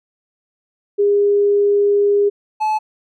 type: tone pair in turn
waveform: sine / triangle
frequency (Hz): 406.9 / 862.2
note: G#4 / A5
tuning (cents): -35 / -35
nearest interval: octave + minor second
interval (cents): 1300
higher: second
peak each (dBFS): -11 / -13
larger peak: first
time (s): 0.98-2.3 / 2.6-2.79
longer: first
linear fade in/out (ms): 20
effects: none